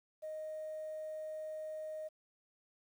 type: tone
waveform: sine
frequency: 622.3 Hz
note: D#5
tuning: in tune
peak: -39 dBFS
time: 0.22-2.09 s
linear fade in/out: 20 ms
effects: tanh soft clip ceiling -37 dBFS + 11-bit